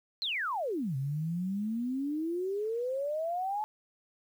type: exponential two-way sweep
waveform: sine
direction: down then up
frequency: 4270 to 130.81 to 866 Hz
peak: -30 dBFS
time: 0.22-3.64 s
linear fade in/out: 0 ms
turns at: 0.96 s
effects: 10-bit